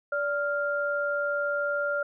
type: tone pair together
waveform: sine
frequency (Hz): 579.2 / 1396.9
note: D5 / F6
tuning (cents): -24 / 0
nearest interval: octave + minor third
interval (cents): 1524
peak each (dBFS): -28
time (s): 0.12-2.03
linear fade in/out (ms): 5
effects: none